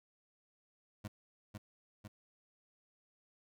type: tone with echo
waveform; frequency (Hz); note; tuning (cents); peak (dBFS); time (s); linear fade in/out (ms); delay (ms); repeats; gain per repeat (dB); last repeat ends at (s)
25% pulse; 103.9; G#2; +1; -37; 1.04-1.08; 10; 500; 2; -3; 2.08
effects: none